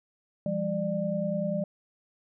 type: tone cluster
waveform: sine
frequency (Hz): 170.8 / 200.9 / 596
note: F3 / G3 / D5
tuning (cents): -38 / +43 / +25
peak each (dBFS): -32 / -31 / -30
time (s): 0.46-1.64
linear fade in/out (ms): 2
effects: none